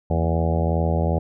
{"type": "harmonic tone with a mistuned harmonic", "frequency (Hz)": 82.41, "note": "E2", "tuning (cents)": 0, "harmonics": [1, 2, 3, 4, 5, 6, 7, 8, 9, 10], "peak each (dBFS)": [-21, -24, -32, -32, -31, -30, -29, -34, -31, -35], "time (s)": [0.1, 1.19], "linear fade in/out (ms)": 5, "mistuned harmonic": 3, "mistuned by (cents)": -78, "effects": []}